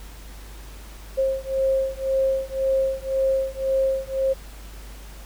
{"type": "beating tone pair", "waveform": "sine", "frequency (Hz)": [533, 534.9], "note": ["C5", "C5"], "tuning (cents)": [32, 38], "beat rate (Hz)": 1.9, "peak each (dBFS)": [-23, -23], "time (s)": [1.17, 4.34], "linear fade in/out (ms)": 20, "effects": ["added 50 Hz sine -38 dBFS peak until 5.25 s", "pink hiss -46 dBFS RMS until 5.25 s"]}